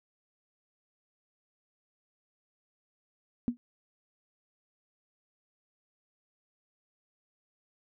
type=tone with exponential decay; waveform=sine; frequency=240.8 Hz; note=B3; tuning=44 cents flat; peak=-21 dBFS; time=3.48-3.57 s; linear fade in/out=0 ms; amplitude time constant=19 ms; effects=none